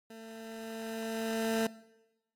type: tone with level ramp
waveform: 20% pulse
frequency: 224.1 Hz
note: A3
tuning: 32 cents sharp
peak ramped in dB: -42 to -22 dBFS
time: 0.1-1.67 s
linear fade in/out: 5 ms
effects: noise-tail reverb RT60 1.0 s tail -21 dB re dry + AAC 64 kbps